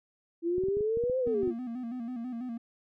sine exponential two-way sweep, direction up then down, 331.2 to 526 to 331.2 Hz, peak -26 dBFS, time 0.42-1.54 s, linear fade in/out 50 ms, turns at 1.19 s
clicks, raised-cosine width 3 ms, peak -28 dBFS, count 11, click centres 0.582 / 0.637 / 0.685 / 0.77 / 0.808 / 0.972 / 1.038 / 1.098 / 1.274 / 1.433 / 1.476 s
triangle tone with vibrato, 241.8 Hz, B3, 36 cents flat, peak -32 dBFS, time 1.26-2.58 s, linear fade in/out 10 ms, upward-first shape square, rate 6.1 Hz, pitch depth 76 cents each way
effects none

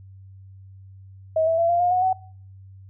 sine tone with pitch steps, 638 / 655.6 / 673.6 / 692.1 / 711.2 / 730.8 / 750.9 Hz, D#5 / E5 / E5 / F5 / F5 / F#5 / F#5, +43 / -10 / +37 / -16 / +31 / -22 / +25 cents, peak -17 dBFS, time 1.36-2.13 s, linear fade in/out 5 ms, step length 110 ms, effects noise-tail reverb RT60 0.5 s tail -21 dB re dry + added 96 Hz sine -42 dBFS peak until 2.89 s

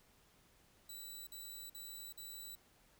10% pulse tone bursts, 3951 Hz, B7, in tune, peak -40 dBFS, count 4, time 0.89-2.554 s, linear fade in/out 5 ms, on 380 ms, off 48 ms, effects pink hiss -69 dBFS RMS until 2.99 s

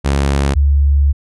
sawtooth / sine tone pair in turn, 69.6 / 70.86 Hz, C#2 / C#2, +8 / +39 cents, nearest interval unison, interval 31 cents, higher second, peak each -8 dBFS, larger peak neither, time 0.04-0.55 / 0.55-1.13 s, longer second, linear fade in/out 20 ms, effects resampled to 24000 Hz

